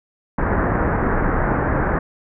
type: low-pass noise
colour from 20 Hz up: pink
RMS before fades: -19 dBFS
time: 0.38-1.99 s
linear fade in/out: 5 ms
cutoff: 1800 Hz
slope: 48 dB/octave
effects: none